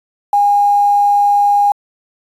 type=tone with quantisation; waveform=sine; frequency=815 Hz; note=G#5; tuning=33 cents flat; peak=-8 dBFS; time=0.33-1.72 s; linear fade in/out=2 ms; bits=6; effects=resampled to 32000 Hz

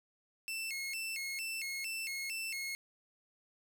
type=tone with vibrato; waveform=sawtooth; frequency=2403 Hz; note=D7; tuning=39 cents sharp; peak=-34 dBFS; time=0.48-2.75 s; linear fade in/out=0 ms; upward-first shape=square; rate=2.2 Hz; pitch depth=180 cents each way; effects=10-bit

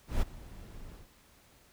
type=noise with ADSR envelope; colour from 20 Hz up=brown; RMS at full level=-27 dBFS; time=0.07-1.09 s; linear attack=150 ms; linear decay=17 ms; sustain=-20 dB; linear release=140 ms; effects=pink hiss -62 dBFS RMS until 1.72 s

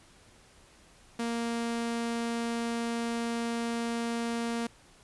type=tone; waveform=sawtooth; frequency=233.1 Hz; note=A#3; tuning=in tune; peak=-26 dBFS; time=1.19-4.67 s; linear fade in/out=5 ms; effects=pink hiss -58 dBFS RMS until 5.03 s + resampled to 24000 Hz

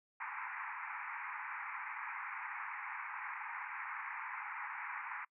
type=band-pass noise; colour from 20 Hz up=pink; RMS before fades=-44 dBFS; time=0.2-5.25 s; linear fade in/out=5 ms; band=840 to 2400 Hz; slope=96 dB/octave; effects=noise-tail reverb RT60 0.1 s tail -25 dB re dry

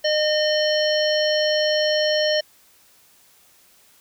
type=harmonic tone; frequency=610 Hz; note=D#5; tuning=34 cents flat; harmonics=1 / 3 / 5 / 7 / 9; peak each=-19 / -27 / -26 / -29 / -28 dBFS; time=0.04-2.41 s; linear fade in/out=10 ms; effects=white hiss -55 dBFS RMS until 4 s

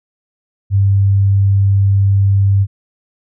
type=tone; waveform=sine; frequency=98.7 Hz; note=G2; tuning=12 cents sharp; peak=-8 dBFS; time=0.7-2.67 s; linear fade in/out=50 ms; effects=none

